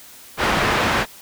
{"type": "low-pass noise", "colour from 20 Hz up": "white", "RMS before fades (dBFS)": -19, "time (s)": [0.37, 1.06], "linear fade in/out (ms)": 50, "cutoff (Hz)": 1900, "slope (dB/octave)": 12, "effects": ["white hiss -43 dBFS RMS until 1.21 s"]}